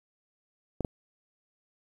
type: clicks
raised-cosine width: 2 ms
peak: -17 dBFS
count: 2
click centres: 0.807 / 0.848 s
effects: 9-bit